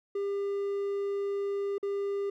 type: tone with dropouts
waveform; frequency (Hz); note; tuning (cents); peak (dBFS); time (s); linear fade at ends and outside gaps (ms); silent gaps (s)
triangle; 400; G4; +35; -27; 0.15-2.3; 5; 1.782-1.828
effects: none